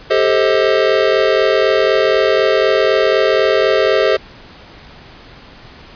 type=chord; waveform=square; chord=A half-diminished seventh; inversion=third; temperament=just; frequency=396 / 440 / 528 / 633.6 Hz; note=G4 / A4 / C5 / Eb5; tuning=+18 / 0 / +16 / +31 cents; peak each=-17 dBFS; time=0.1-4.17 s; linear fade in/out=10 ms; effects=pink hiss -39 dBFS RMS until 5.95 s + resampled to 11025 Hz